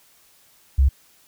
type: tone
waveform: sine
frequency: 67.4 Hz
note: C#2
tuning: 48 cents flat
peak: -12 dBFS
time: 0.78-0.89 s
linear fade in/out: 10 ms
effects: white hiss -56 dBFS RMS until 1.27 s